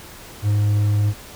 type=tone; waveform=triangle; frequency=103.83 Hz; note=G#2; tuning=in tune; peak=-13 dBFS; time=0.42-1.14 s; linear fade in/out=50 ms; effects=pink hiss -40 dBFS RMS until 1.35 s